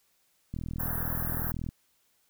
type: click train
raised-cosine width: 5 ms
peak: -23 dBFS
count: 48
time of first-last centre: 0.54-1.689 s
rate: 40.9 Hz
type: band-stop noise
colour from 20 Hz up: white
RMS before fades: -34 dBFS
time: 0.79-1.52 s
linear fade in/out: 10 ms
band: 1800 to 11000 Hz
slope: 96 dB/octave
effects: white hiss -70 dBFS RMS until 2.29 s